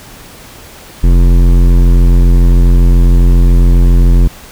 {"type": "tone with hard clipping", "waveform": "sine", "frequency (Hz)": 43.65, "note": "F1", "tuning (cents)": 0, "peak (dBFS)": -5, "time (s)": [1.03, 4.28], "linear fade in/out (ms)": 10, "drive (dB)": 14, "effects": ["pink hiss -34 dBFS RMS until 4.51 s"]}